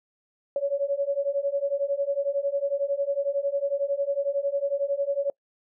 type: beating tone pair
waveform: sine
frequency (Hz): 555 / 566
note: C#5 / C#5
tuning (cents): +2 / +36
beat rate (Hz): 11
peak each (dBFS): -27 / -26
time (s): 0.56-5.3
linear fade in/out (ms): 2
effects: noise-tail reverb RT60 0.1 s tail -25 dB re dry